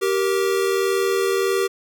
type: tone pair together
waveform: square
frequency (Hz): 388.4 / 470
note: G4 / A#4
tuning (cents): -16 / +14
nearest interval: minor third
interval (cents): 330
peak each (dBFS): -20 / -24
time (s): 0.01-1.68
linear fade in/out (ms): 20
effects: none